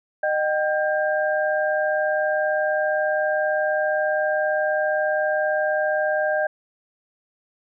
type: tone cluster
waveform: sine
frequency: 614 / 769 / 1598 Hz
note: D#5 / G5 / G6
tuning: -23 / -33 / +33 cents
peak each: -21 / -27 / -25 dBFS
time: 0.23-6.47 s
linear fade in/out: 5 ms
effects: none